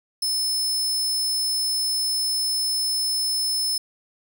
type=tone; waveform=sawtooth; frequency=5240 Hz; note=E8; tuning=11 cents flat; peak=-19 dBFS; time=0.22-3.78 s; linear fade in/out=5 ms; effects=none